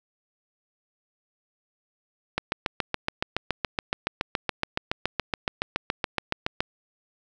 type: click train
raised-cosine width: 0.3 ms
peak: -8 dBFS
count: 31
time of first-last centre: 2.38-6.605 s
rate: 7.1 Hz
effects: none